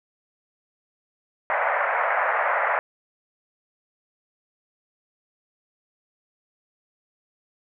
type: band-pass noise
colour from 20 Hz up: pink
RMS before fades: -23 dBFS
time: 1.5-2.79 s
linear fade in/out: 0 ms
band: 560 to 2100 Hz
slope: 48 dB/octave
effects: none